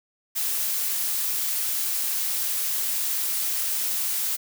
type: noise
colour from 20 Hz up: blue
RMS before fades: -26 dBFS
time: 0.35-4.37 s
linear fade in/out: 20 ms
effects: none